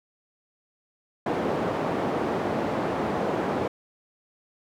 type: band-pass noise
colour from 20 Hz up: white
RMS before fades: -27 dBFS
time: 1.26-3.68 s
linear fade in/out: 5 ms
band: 150 to 640 Hz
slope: 12 dB/octave
effects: none